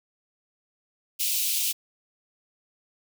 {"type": "high-pass noise", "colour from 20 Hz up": "white", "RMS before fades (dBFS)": -26, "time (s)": [1.19, 1.73], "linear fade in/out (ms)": 20, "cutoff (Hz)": 2500, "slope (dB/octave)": 48, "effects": []}